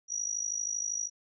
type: tone with amplitude modulation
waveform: sine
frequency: 5790 Hz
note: F#8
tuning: 38 cents flat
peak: -27 dBFS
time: 0.08-1.1 s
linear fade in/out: 50 ms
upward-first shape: sine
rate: 52.7 Hz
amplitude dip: 85%
effects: none